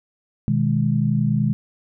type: chord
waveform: sine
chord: G# minor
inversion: first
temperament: just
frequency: 124.59 / 155.74 / 207.7 Hz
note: B2 / D#3 / G#3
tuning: +16 / +2 / 0 cents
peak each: -21 dBFS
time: 0.48-1.53 s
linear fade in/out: 0 ms
effects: none